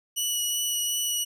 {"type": "tone with vibrato", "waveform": "15% pulse", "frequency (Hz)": 2938, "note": "F#7", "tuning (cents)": -13, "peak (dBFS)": -18, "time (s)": [0.16, 1.25], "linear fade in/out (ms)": 20, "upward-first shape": "triangle", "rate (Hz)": 2.7, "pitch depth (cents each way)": 13, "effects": ["resampled to 32000 Hz"]}